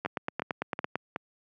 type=two click trains; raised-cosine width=0.5 ms; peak=-16 / -14 dBFS; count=4 / 9; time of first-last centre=0.05-1.161 / 0.06-0.956 s; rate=2.7 / 8.93 Hz; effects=high-pass 150 Hz 12 dB/octave